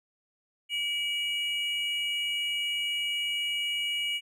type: tone pair together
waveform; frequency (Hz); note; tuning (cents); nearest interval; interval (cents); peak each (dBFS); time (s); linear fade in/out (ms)
triangle; 2300 / 2898; D7 / F#7; -37 / -37; major third; 400; -31 / -28; 0.69-4.21; 50
effects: none